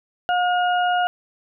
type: harmonic tone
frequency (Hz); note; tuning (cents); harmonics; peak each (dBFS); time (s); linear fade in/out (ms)
717; F5; +45; 1 / 2 / 4; -18 / -24 / -30; 0.29-1.07; 0
effects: none